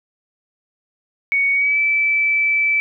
sine tone with pitch glide, 2232 to 2315 Hz, C#7 to D7, +11 to -25 cents, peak -14 dBFS, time 1.32-2.8 s, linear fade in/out 0 ms, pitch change +64 cents, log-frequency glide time 1.53-1.79 s, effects none

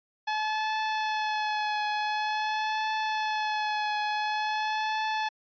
sawtooth tone with vibrato, 856 Hz, A5, 48 cents flat, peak -23 dBFS, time 0.27-5.29 s, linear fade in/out 10 ms, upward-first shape triangle, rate 0.47 Hz, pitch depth 28 cents each way, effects resampled to 11025 Hz

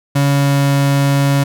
35% pulse tone with pitch glide, 140.8 to 139.83 Hz, C#3 to C#3, +27 to +15 cents, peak -9 dBFS, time 0.15-1.44 s, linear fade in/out 10 ms, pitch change -12 cents, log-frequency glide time 0.27-0.74 s, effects none

